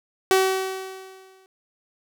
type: tone with exponential decay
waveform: sawtooth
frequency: 380 Hz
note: F#4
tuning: 46 cents sharp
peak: -10 dBFS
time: 0.31-1.46 s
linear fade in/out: 0 ms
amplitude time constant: 250 ms
effects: none